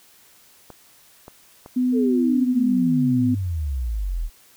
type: clicks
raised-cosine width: 1 ms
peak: -25 dBFS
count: 3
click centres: 0.703 / 1.281 / 1.661 s
type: tone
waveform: sine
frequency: 251.4 Hz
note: B3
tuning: 31 cents sharp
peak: -17 dBFS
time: 1.76-3.35 s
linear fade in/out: 10 ms
type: exponential sweep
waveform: sine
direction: down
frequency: 466.2 to 37.11 Hz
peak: -22 dBFS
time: 1.92-4.3 s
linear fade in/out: 50 ms
effects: white hiss -53 dBFS RMS until 4.56 s